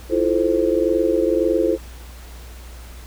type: chord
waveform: sine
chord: F major seventh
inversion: third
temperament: just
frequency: 327.4 / 349.2 / 436.5 / 523.8 Hz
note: E4 / F4 / A4 / C5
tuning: -12 / 0 / -14 / +2 cents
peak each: -21 dBFS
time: 0.09-1.78 s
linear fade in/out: 50 ms
effects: added 60 Hz sine -36 dBFS peak until 3.06 s + pink hiss -44 dBFS RMS until 3.06 s